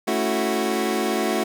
25% pulse chord, F# minor seventh, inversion first, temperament equal, 220 / 277.2 / 329.6 / 370 Hz, A3 / C#4 / E4 / F#4, 0 / 0 / 0 / 0 cents, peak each -22 / -26 / -24 / -21 dBFS, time 0.07-1.44 s, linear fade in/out 10 ms, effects none

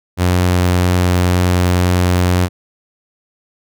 sawtooth tone, 89.8 Hz, F2, 49 cents sharp, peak -7 dBFS, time 0.17-2.49 s, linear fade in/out 50 ms, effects none

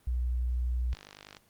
sine tone with vibrato, 61.2 Hz, B1, 15 cents flat, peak -27 dBFS, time 0.07-0.94 s, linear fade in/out 5 ms, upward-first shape sine, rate 12 Hz, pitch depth 8 cents each way
click train, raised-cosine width 0.2 ms, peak -28 dBFS, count 23, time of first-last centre 0.93-1.368 s, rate 50.2 Hz
effects pink hiss -65 dBFS RMS until 1.49 s + Opus 24 kbps

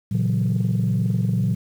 sine chord, F# dominant seventh, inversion first, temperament equal, 116.54 / 138.59 / 164.81 / 185 Hz, A#2 / C#3 / E3 / F#3, 0 / 0 / 0 / 0 cents, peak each -20 / -25 / -25 / -22 dBFS, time 0.11-1.55 s, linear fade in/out 10 ms, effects tanh soft clip ceiling -13 dBFS + 8-bit

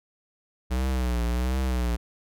square tone with vibrato, 61.9 Hz, B1, 5 cents sharp, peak -24 dBFS, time 0.7-1.97 s, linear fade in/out 20 ms, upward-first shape triangle, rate 1.4 Hz, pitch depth 110 cents each way, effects none

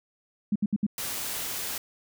sine tone bursts, 207.3 Hz, G#3, 3 cents flat, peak -21 dBFS, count 4, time 0.52-0.866 s, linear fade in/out 5 ms, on 37 ms, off 66 ms
white noise, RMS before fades -33 dBFS, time 0.98-1.78 s, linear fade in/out 2 ms
effects none

